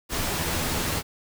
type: noise with comb filter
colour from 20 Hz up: pink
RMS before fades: -27 dBFS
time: 0.09-1.03 s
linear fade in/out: 50 ms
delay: 12 ms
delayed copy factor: +0.5
effects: none